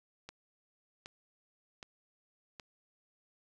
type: click train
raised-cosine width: 0.2 ms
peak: -28 dBFS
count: 4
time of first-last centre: 0.29-2.598 s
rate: 1.3 Hz
effects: none